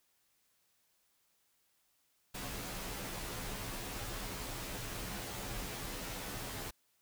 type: noise with comb filter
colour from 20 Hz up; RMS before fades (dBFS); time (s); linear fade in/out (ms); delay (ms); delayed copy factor
pink; -42; 2.34-6.71; 10; 13; -0.9
effects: white hiss -75 dBFS RMS until 7.01 s